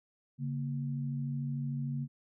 sine tone pair together, 140.8 / 234.2 Hz, C#3 / A#3, +27 / +8 cents, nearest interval major sixth, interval 881 cents, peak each -33 / -39 dBFS, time 0.38-2.08 s, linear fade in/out 50 ms, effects none

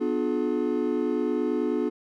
triangle chord, B diminished seventh, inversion none, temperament just, 246.9 / 296.3 / 355.6 / 426.7 Hz, B3 / D4 / F4 / Ab4, 0 / +15 / +31 / +47 cents, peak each -27 dBFS, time 0-1.9 s, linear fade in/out 20 ms, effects none

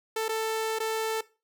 sawtooth tone with dropouts, 442.6 Hz, A4, 10 cents sharp, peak -23 dBFS, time 0.16-1.21 s, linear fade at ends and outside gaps 5 ms, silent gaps 0.283-0.291 / 0.788-0.801 s, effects noise-tail reverb RT60 0.3 s tail -19 dB re dry

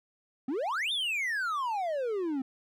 triangle exponential two-way sweep, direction up then down, 241.8 to 3682 to 254.8 Hz, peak -27 dBFS, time 0.48-2.42 s, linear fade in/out 5 ms, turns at 0.92 s, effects none

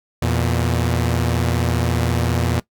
sawtooth tone pair together, 84.14 / 118.9 Hz, E2 / A#2, +36 / +35 cents, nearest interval tritone, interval 599 cents, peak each -16 dBFS, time 0.22-2.6 s, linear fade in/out 5 ms, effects noise-tail reverb RT60 0.1 s tail -19 dB re dry

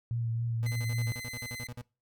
sine tone with vibrato, 115.9 Hz, A#2, 10 cents flat, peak -29 dBFS, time 0.11-1.12 s, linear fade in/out 0 ms, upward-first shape triangle, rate 3.7 Hz, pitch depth 32 cents each way
35% pulse tone bursts, 121.6 Hz, B2, 26 cents flat, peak -37 dBFS, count 14, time 0.63-1.815 s, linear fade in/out 0 ms, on 41 ms, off 47 ms
sawtooth tone, 2048 Hz, C7, 38 cents flat, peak -35 dBFS, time 0.66-1.67 s, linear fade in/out 2 ms
effects noise-tail reverb RT60 0.3 s tail -23 dB re dry

